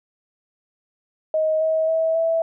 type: tone with pitch steps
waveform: sine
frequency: 628 / 637.5 / 647.1 / 656.9 Hz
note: D#5 / D#5 / E5 / E5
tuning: +16 / +42 / -32 / -6 cents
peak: -17 dBFS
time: 1.34-2.42 s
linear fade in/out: 2 ms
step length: 270 ms
effects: none